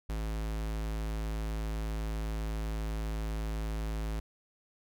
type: tone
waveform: square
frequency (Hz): 53.9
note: A1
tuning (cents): -35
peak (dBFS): -33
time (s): 0.09-4.2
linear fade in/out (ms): 5
effects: none